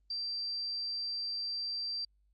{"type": "tone", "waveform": "sine", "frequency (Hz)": 4699, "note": "D8", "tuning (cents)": 0, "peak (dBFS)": -34, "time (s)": [0.1, 2.05], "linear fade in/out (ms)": 5, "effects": ["added 50 Hz sine -67 dBFS peak until 2.33 s", "Opus 32 kbps"]}